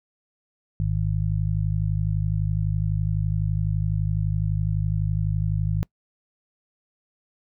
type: harmonic tone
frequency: 51.91 Hz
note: G#1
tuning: in tune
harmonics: 1 / 2 / 3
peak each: -27 / -24 / -26 dBFS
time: 0.8-5.83 s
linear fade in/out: 0 ms
effects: noise-tail reverb RT60 0.1 s tail -25 dB re dry